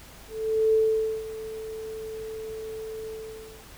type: tone with ADSR envelope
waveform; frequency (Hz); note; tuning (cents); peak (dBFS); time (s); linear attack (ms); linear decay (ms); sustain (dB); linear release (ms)
sine; 440; A4; 0; -17; 0.28-3.67; 450; 500; -16; 590
effects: added 50 Hz sine -52 dBFS peak until 3.77 s + pink hiss -48 dBFS RMS until 3.77 s